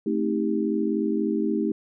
sine chord, A half-diminished seventh, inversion none, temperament just, 220 / 264 / 316.8 / 396 Hz, A3 / C4 / Eb4 / G4, 0 / +16 / +31 / +18 cents, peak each -26 / -31 / -26 / -28 dBFS, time 0.06-1.72 s, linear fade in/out 5 ms, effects none

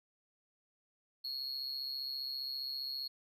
triangle tone with amplitude modulation, 4307 Hz, C8, 49 cents sharp, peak -33 dBFS, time 1.24-3.08 s, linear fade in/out 10 ms, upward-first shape sine, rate 135 Hz, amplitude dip 75%, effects none

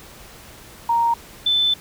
sine tone pair in turn, 932.3 / 3520 Hz, A#5 / A7, 0 / 0 cents, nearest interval octave + major seventh, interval 2300 cents, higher second, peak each -15 dBFS, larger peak neither, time 0.89-1.14 / 1.46-1.74 s, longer second, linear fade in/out 5 ms, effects pink hiss -43 dBFS RMS until 1.8 s

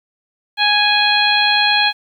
harmonic tone, 830.6 Hz, G#5, in tune, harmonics 1 / 2 / 3 / 4 / 5, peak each -18 / -18 / -18 / -18 / -18 dBFS, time 0.57-1.93 s, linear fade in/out 50 ms, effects 8-bit

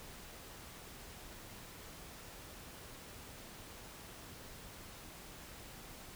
silence, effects pink hiss -52 dBFS RMS until 6.15 s

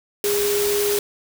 sine tone in noise, 410 Hz, G#4, 22 cents flat, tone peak -19 dBFS, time 0.24-0.99 s, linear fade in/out 2 ms, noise white, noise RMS -25 dBFS, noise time 0.24-0.99 s, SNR +3 dB, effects none

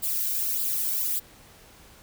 violet noise with flanger, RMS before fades -27 dBFS, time 0.02-1.2 s, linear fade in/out 20 ms, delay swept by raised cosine 0.24 to 1.34 ms, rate 1.7 Hz, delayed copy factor +0.55, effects pink hiss -52 dBFS RMS until 2.02 s

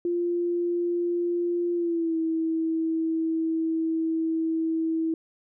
sine tone with pitch glide, 347.4 to 324.1 Hz, F4 to E4, -9 to -29 cents, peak -23 dBFS, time 0.05-5.14 s, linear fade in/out 2 ms, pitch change -120 cents, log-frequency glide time 1.74-2.17 s, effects none

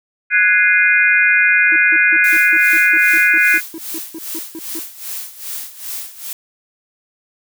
sine chord, Ab dominant seventh, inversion third, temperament equal with one note detuned, 1480 / 1661.2 / 2093 / 2458 Hz, Gb6 / Ab6 / C7 / Eb7, 0 / 0 / 0 / -22 cents, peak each -15 dBFS, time 0.3-3.61 s, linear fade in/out 50 ms
triangle tone bursts, 325 Hz, E4, 24 cents flat, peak -24 dBFS, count 16, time 1.72-4.792 s, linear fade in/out 2 ms, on 42 ms, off 160 ms
blue noise with tremolo, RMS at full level -25 dBFS, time 2.24-6.33 s, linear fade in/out 2 ms, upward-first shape sine, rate 2.5 Hz, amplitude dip 80%
effects none

